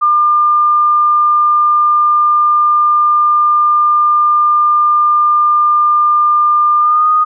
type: tone with pitch glide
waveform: sine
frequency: 1200 to 1235.2 Hz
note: D6 to D#6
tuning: +37 to -13 cents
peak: -7 dBFS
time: 0.01-7.25 s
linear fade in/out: 20 ms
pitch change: +50 cents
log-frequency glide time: 6.79-7.09 s
effects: none